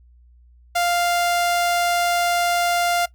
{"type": "tone", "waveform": "sawtooth", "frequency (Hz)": 698, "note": "F5", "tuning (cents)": -1, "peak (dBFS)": -14, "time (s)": [0.75, 3.06], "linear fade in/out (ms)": 10, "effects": ["noise-tail reverb RT60 0.1 s tail -19 dB re dry", "added 60 Hz sine -48 dBFS peak until 3.14 s"]}